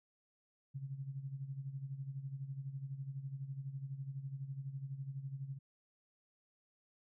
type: tone with tremolo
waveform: sine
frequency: 136.3 Hz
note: C#3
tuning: 29 cents flat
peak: -38 dBFS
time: 0.74-5.59 s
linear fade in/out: 20 ms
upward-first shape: sine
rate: 12 Hz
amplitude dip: 70%
effects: none